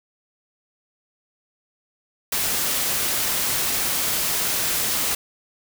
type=noise; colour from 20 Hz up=white; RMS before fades=-23 dBFS; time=2.32-5.15 s; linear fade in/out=5 ms; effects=none